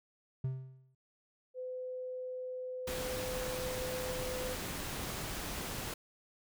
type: tone with exponential decay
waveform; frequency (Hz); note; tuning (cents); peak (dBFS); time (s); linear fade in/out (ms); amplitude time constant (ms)
triangle; 130.9; C3; +1; -28; 0.44-0.95; 5; 110
type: tone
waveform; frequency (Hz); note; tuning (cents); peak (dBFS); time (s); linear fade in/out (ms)
sine; 508; B4; +49; -38; 1.54-4.57; 50
type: noise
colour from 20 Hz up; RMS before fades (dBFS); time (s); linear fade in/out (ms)
pink; -40; 2.87-5.94; 5
effects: none